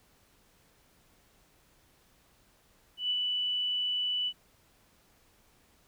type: tone with ADSR envelope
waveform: sine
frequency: 2972 Hz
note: F#7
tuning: 7 cents sharp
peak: -26 dBFS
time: 2.97-4.33 s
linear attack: 130 ms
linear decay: 46 ms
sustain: -2 dB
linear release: 57 ms
effects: pink hiss -65 dBFS RMS until 5.87 s

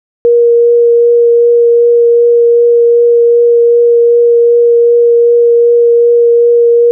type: tone with vibrato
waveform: sine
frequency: 472.4 Hz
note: A#4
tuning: 23 cents sharp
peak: -3 dBFS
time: 0.25-6.91 s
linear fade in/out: 0 ms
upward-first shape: triangle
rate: 2.6 Hz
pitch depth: 10 cents each way
effects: none

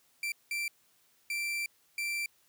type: tone bursts at uneven times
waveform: 40% pulse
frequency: 2349 Hz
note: D7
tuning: in tune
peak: -31 dBFS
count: 4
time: 0.23-0.32 / 0.51-0.68 / 1.3-1.66 / 1.98-2.26 s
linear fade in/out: 2 ms
effects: white hiss -68 dBFS RMS until 2.48 s + high-pass 60 Hz 12 dB/octave

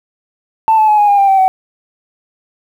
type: tone with pitch steps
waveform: sine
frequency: 886 / 866.3 / 847 / 828.1 / 809.7 / 791.6 / 774 / 756.7 Hz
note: A5 / A5 / G#5 / G#5 / G#5 / G5 / G5 / F#5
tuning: +12 / -27 / +34 / -5 / -44 / +17 / -22 / +39 cents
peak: -5 dBFS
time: 0.68-1.48 s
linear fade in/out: 0 ms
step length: 100 ms
effects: tanh soft clip ceiling -3 dBFS + 7-bit

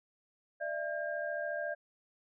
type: tone cluster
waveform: sine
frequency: 596 / 670 / 1608 Hz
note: D5 / E5 / G6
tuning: +25 / +28 / +44 cents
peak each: -37 / -39 / -39 dBFS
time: 0.6-1.75 s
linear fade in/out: 20 ms
effects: none

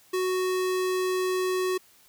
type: tone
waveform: square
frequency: 370 Hz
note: F#4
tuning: in tune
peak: -25 dBFS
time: 0.13-1.78 s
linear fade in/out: 10 ms
effects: white hiss -58 dBFS RMS until 2.08 s

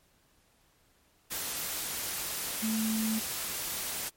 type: tone in noise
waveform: sine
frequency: 220 Hz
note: A3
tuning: in tune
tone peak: -28 dBFS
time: 2.62-3.2 s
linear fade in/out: 20 ms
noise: white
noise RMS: -35 dBFS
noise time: 1.3-4.1 s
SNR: +4 dB
effects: pink hiss -67 dBFS RMS until 4.16 s + MP3 64 kbps

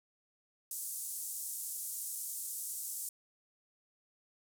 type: band-pass noise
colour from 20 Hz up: pink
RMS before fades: -41 dBFS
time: 0.71-3.09 s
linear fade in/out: 2 ms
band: 7700 to 14000 Hz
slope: 24 dB/octave
effects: none

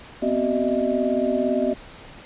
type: tone cluster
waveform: sine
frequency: 245.4 / 263.1 / 378 / 608 / 652 Hz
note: B3 / C4 / F#4 / D#5 / E5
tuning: -11 / +10 / +37 / -40 / -19 cents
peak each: -25 / -26 / -26 / -24 / -28 dBFS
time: 0.22-1.74 s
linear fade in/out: 10 ms
effects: pink hiss -43 dBFS RMS until 2.25 s + resampled to 8000 Hz

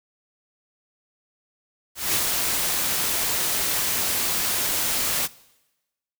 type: noise with ADSR envelope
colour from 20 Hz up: white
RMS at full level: -21 dBFS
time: 1.95-5.28 s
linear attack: 200 ms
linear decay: 49 ms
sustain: -3 dB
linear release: 29 ms
effects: noise-tail reverb RT60 1.0 s tail -21 dB re dry

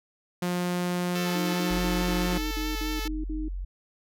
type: tone with pitch glide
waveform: sawtooth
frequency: 177.7 to 179.25 Hz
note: F3 to F3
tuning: +30 to +45 cents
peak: -22 dBFS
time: 0.42-2.38 s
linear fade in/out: 5 ms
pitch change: +15 cents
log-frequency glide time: 1.51-1.7 s
type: tone with vibrato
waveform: 5% pulse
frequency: 440 Hz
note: A4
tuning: in tune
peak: -21 dBFS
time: 1.15-3.08 s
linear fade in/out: 5 ms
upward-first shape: sine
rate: 4.7 Hz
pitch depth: 20 cents each way
type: tone bursts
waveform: sine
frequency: 310 Hz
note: D#4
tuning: 6 cents flat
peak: -31 dBFS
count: 9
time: 1.35-3.484 s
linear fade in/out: 5 ms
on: 190 ms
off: 53 ms
type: tone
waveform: sine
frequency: 45.4 Hz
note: F#1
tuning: 32 cents flat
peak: -30 dBFS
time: 1.7-3.65 s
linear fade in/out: 10 ms
effects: none

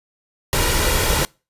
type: noise with comb filter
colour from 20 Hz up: pink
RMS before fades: -18 dBFS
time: 0.53-1.25 s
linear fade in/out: 0 ms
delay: 2.1 ms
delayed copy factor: +0.5
effects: noise-tail reverb RT60 0.3 s tail -25 dB re dry + resampled to 32000 Hz

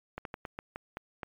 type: slowing click train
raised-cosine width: 0.5 ms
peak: -22 dBFS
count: 8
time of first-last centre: 0.18-1.232 s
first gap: 72 ms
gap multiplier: 1.24
effects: MP3 96 kbps

